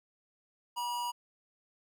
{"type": "tone with amplitude modulation", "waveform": "square", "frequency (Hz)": 964, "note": "B5", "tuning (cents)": -42, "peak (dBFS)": -32, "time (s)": [0.76, 1.12], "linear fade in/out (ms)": 20, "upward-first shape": "sine", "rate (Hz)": 217, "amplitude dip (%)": 35, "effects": []}